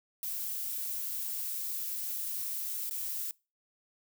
violet noise with dropouts, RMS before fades -36 dBFS, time 0.23-3.31 s, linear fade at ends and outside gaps 1 ms, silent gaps 2.896-2.91 s, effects noise-tail reverb RT60 0.3 s tail -24 dB re dry

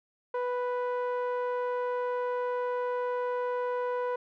sawtooth tone with low-pass filter, 493.9 Hz, B4, in tune, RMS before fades -31 dBFS, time 0.34-4.16 s, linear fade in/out 5 ms, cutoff 1100 Hz, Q 1.2, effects none

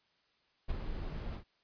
brown noise with ADSR envelope, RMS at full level -33 dBFS, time 0.68-1.44 s, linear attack 26 ms, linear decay 13 ms, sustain -6 dB, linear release 95 ms, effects white hiss -73 dBFS RMS until 1.63 s + resampled to 11025 Hz

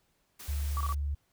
white noise, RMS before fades -46 dBFS, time 0.39-0.95 s, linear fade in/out 10 ms
sine tone, 71.7 Hz, D2, 41 cents flat, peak -29 dBFS, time 0.48-1.15 s, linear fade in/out 10 ms
sine tone bursts, 1145 Hz, D6, 44 cents flat, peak -32 dBFS, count 3, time 0.77-0.925 s, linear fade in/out 0 ms, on 35 ms, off 25 ms
effects pink hiss -73 dBFS RMS until 1.32 s

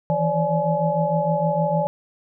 sine tone cluster, 160.1 / 166.7 / 539 / 585 / 847 Hz, D#3 / E3 / C#5 / D5 / G#5, +50 / +20 / -49 / -7 / +34 cents, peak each -26 / -25 / -30 / -22 / -24 dBFS, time 0.1-1.87 s, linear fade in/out 0 ms, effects none

